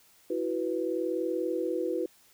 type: chord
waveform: sine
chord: E suspended second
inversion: none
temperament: equal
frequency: 329.6 / 370 / 493.9 Hz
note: E4 / F#4 / B4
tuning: 0 / 0 / 0 cents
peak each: -32 dBFS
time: 0.3-2.06 s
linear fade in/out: 5 ms
effects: white hiss -61 dBFS RMS until 2.33 s